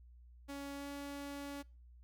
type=tone with pitch glide; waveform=sawtooth; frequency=280.6 to 283 Hz; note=C#4 to C#4; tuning=+21 to +36 cents; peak=-39 dBFS; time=0.48-1.63 s; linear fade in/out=20 ms; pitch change=+15 cents; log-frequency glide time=0.75-0.88 s; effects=noise-tail reverb RT60 0.4 s tail -26 dB re dry + added 60 Hz sine -56 dBFS peak until 2.03 s